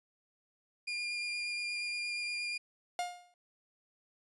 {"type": "tone with vibrato", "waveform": "30% pulse", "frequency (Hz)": 2412, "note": "D7", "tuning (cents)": 46, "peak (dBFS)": -32, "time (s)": [0.87, 2.58], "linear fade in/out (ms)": 10, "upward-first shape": "sine", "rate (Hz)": 8.5, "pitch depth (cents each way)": 11}
{"type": "tone with exponential decay", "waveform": "45% pulse", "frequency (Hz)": 710, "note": "F5", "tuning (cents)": 28, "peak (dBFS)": -30, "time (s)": [2.99, 3.34], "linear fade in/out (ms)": 1, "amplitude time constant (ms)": 76}
{"effects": ["resampled to 24000 Hz"]}